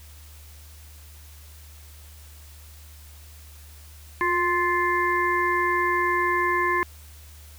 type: harmonic tone with a mistuned harmonic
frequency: 349.2 Hz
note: F4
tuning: in tune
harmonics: 1 / 3 / 5 / 6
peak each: -27 / -23 / -26 / -29 dBFS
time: 4.21-6.83 s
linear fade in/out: 0 ms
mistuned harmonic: 1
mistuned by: +33 cents
effects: added 75 Hz sine -44 dBFS peak until 7.58 s + white hiss -51 dBFS RMS until 7.58 s